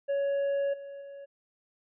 triangle tone with level steps, 559 Hz, C#5, 14 cents sharp, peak -24 / -38 / -40 dBFS, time 0.08-1.26 s, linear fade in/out 20 ms, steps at 0.73 / 1.01 s, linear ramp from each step 10 ms, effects resampled to 8000 Hz

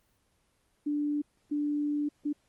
sine tone bursts at uneven times, 293.7 Hz, D4, in tune, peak -27 dBFS, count 3, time 0.86-1.22 / 1.51-2.09 / 2.25-2.33 s, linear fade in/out 10 ms, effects pink hiss -71 dBFS RMS until 2.48 s + Opus 24 kbps

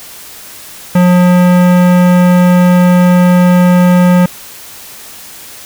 sine tone with hard clipping, 179 Hz, F3, 43 cents sharp, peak -6 dBFS, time 0.95-4.26 s, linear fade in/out 5 ms, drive 18 dB, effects white hiss -31 dBFS RMS until 5.65 s

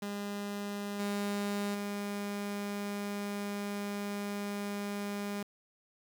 sawtooth tone with level steps, 203.2 Hz, G#3, 38 cents flat, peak -32 / -28 / -31 dBFS, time 0.02-5.43 s, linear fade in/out 5 ms, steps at 0.99 / 1.74 s, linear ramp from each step 10 ms, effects 9-bit

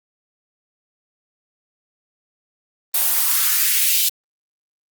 blue noise with high-pass filter sweep, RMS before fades -17 dBFS, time 2.94-4.09 s, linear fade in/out 5 ms, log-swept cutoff 580 to 3300 Hz, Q 2.1, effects Opus 24 kbps

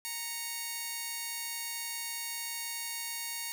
5% pulse tone pair together, 932.1 / 2217 Hz, A#5 / C#7, 0 / 0 cents, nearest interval octave + minor third, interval 1500 cents, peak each -27 / -28 dBFS, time 0.05-3.52 s, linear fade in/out 0 ms, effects none

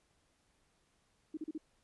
sine tone bursts, 312.2 Hz, D#4, 6 cents sharp, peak -37 dBFS, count 4, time 1.34-1.579 s, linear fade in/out 5 ms, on 32 ms, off 37 ms, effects pink hiss -74 dBFS RMS until 1.83 s + resampled to 24000 Hz

